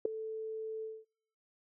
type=tone with ADSR envelope; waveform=sine; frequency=440 Hz; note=A4; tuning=in tune; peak=-21 dBFS; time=0.05-1.05 s; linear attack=5 ms; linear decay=4 ms; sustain=-16 dB; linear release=220 ms; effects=noise-tail reverb RT60 0.6 s tail -25 dB re dry